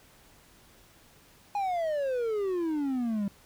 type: exponential sweep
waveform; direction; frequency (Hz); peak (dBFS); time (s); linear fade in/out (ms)
triangle; down; 830.6 to 195.5; -25; 1.55-3.28; 2
effects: pink hiss -58 dBFS RMS until 3.45 s